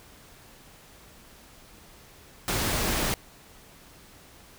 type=noise; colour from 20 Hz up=pink; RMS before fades=-27 dBFS; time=2.48-3.14 s; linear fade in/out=0 ms; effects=pink hiss -52 dBFS RMS until 4.58 s